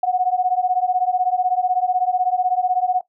sine beating tone pair, 726 / 742 Hz, F#5 / F#5, -33 / +5 cents, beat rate 16 Hz, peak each -19 dBFS, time 0.03-3.01 s, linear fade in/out 5 ms, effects noise-tail reverb RT60 0.1 s tail -18 dB re dry

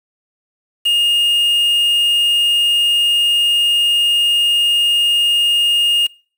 triangle tone with quantisation, 2840 Hz, F7, 28 cents sharp, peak -10 dBFS, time 0.85-6.07 s, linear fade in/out 10 ms, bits 5, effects noise-tail reverb RT60 0.4 s tail -24 dB re dry

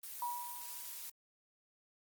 blue noise, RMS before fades -46 dBFS, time 0.03-1.1 s, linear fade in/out 5 ms
sine tone with exponential decay, 965 Hz, B5, 40 cents flat, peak -34 dBFS, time 0.22-1.1 s, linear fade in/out 2 ms, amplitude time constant 190 ms
effects Opus 24 kbps

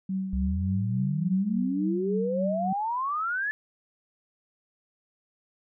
sine tone with tremolo, 190.3 Hz, F#3, 49 cents sharp, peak -25 dBFS, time 0.09-2.73 s, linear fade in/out 5 ms, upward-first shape triangle, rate 3.5 Hz, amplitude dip 55%
sine exponential sweep, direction up, 64.3 to 1751 Hz, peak -26 dBFS, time 0.33-3.51 s, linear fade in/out 0 ms
effects none

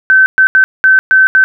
sine tone bursts at uneven times, 1536 Hz, G6, 36 cents flat, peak -3 dBFS, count 6, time 0.1-0.26 / 0.38-0.47 / 0.55-0.64 / 0.84-0.99 / 1.11-1.27 / 1.35-1.44 s, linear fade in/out 0 ms, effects none

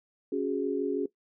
sine chord, C# suspended fourth, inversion none, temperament just, 277.2 / 369.6 / 415.8 Hz, C#4 / F#4 / G#4, 0 / -2 / +2 cents, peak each -31 dBFS, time 0.32-1.06 s, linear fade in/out 5 ms, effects noise-tail reverb RT60 0.1 s tail -18 dB re dry

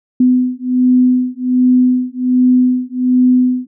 sine beating tone pair, 251.2 / 252.5 Hz, B3 / B3, +30 / +39 cents, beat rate 1.3 Hz, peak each -12 dBFS, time 0.2-3.67 s, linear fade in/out 5 ms, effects none

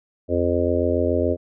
harmonic tone, 87.1 Hz, F2, 4 cents flat, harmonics 1 / 3 / 4 / 5 / 6 / 7, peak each -25 / -25 / -25 / -25 / -25 / -25 dBFS, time 0.28-1.37 s, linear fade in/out 50 ms, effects none

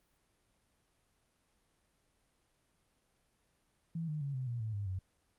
sine tone with pitch steps, 164.81 / 152.01 / 140.2 / 129.31 / 119.26 / 110 / 101.45 / 93.57 Hz, E3 / D#3 / C#3 / C3 / A#2 / A2 / G#2 / F#2, 0 / -40 / +20 / -20 / +40 / 0 / -40 / +20 cents, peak -35 dBFS, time 3.95-4.99 s, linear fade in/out 5 ms, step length 130 ms, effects pink hiss -75 dBFS RMS until 5.38 s + Opus 32 kbps

